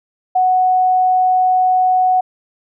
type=tone; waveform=sine; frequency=740 Hz; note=F#5; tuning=in tune; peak=-10 dBFS; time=0.35-2.21 s; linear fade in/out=10 ms; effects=none